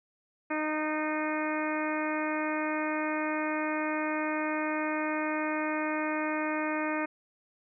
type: harmonic tone with a mistuned harmonic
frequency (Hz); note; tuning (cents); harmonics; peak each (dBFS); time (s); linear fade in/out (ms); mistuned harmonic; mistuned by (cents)
307.8; D#4; -19; 1 / 2 / 3 / 4 / 5 / 6 / 7 / 8; -32 / -35 / -37 / -38 / -39 / -40 / -40 / -41; 0.5-7.06; 10; 6; -16
effects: none